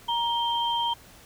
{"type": "tone pair together", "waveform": "sine", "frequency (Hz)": [939, 3158], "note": ["A#5", "G7"], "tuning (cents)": [12, 12], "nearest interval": "octave + major sixth", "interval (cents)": 2100, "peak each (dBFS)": [-25, -28], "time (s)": [0.08, 0.94], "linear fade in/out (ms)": 10, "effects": ["pink hiss -51 dBFS RMS until 1.25 s"]}